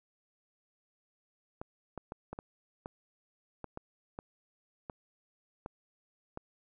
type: clicks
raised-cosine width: 1 ms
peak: -26 dBFS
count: 12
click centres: 1.615 / 1.977 / 2.121 / 2.33 / 2.389 / 2.859 / 3.643 / 3.774 / 4.189 / 4.898 / 5.661 / 6.374 s
effects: none